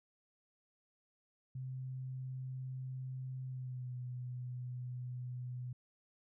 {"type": "tone with pitch glide", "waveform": "sine", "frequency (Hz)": [129.8, 124.66], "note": ["C3", "B2"], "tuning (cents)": [-13, 17], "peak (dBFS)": -40, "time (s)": [1.55, 5.73], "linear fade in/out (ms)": 5, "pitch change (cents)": -70, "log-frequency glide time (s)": [3.45, 3.95], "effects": []}